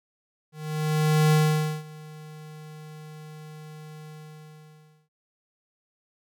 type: tone with ADSR envelope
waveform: square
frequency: 154 Hz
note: D#3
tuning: 17 cents flat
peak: -17 dBFS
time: 0.52-5.09 s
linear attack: 800 ms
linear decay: 510 ms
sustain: -24 dB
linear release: 1000 ms
effects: none